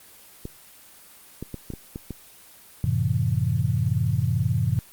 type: clicks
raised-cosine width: 3 ms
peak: -19 dBFS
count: 7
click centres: 0.454 / 1.426 / 1.543 / 1.703 / 1.737 / 1.959 / 2.107 s
type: chord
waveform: sine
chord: F# half-diminished seventh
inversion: none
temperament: just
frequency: 92.5 / 111 / 133.2 / 166.5 Hz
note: F#2 / A2 / C3 / E3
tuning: 0 / +16 / +31 / +18 cents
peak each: -27 / -24 / -25 / -29 dBFS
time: 2.84-4.79 s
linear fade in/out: 0 ms
effects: white hiss -49 dBFS RMS until 4.92 s + Opus 24 kbps